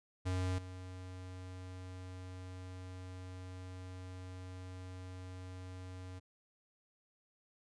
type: tone with level steps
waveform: square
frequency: 92.1 Hz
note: F#2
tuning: 7 cents flat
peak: -34 / -46 dBFS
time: 0.25-6.2 s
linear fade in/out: 20 ms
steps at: 0.58 s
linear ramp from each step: 5 ms
effects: resampled to 22050 Hz